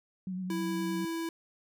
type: tone with vibrato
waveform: sine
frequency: 185 Hz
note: F#3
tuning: in tune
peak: -33 dBFS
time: 0.27-1.05 s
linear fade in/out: 2 ms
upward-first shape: sine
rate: 9.6 Hz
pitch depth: 35 cents each way
type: tone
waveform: square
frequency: 330 Hz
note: E4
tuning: 2 cents sharp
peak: -33 dBFS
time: 0.5-1.29 s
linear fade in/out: 2 ms
effects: none